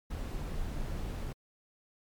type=noise; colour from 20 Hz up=brown; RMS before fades=-36 dBFS; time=0.1-1.33 s; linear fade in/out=10 ms; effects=MP3 96 kbps